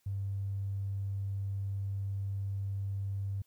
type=tone with tanh clipping; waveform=triangle; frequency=98.6 Hz; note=G2; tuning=11 cents sharp; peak=-32 dBFS; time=0.06-3.42 s; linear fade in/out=5 ms; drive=2 dB; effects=white hiss -73 dBFS RMS until 3.46 s